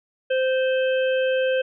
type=harmonic tone; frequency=520 Hz; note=C5; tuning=11 cents flat; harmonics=1 / 3 / 5 / 6; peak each=-19 / -29 / -33 / -35 dBFS; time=0.3-1.62 s; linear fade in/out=10 ms; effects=none